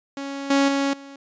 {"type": "tone with level steps", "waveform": "sawtooth", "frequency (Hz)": 277.2, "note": "C#4", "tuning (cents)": 0, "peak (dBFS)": [-25, -12, -16, -35], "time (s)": [0.17, 1.16], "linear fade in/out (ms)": 2, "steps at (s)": [0.5, 0.68, 0.93], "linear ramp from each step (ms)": 5, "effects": ["resampled to 16000 Hz"]}